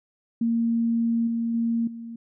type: tone with level steps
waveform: sine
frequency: 231.1 Hz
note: A#3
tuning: 15 cents flat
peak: -20 / -23 / -21 / -34 dBFS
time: 0.41-2.16 s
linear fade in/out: 5 ms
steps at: 1.27 / 1.54 / 1.87 s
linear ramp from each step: 5 ms
effects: none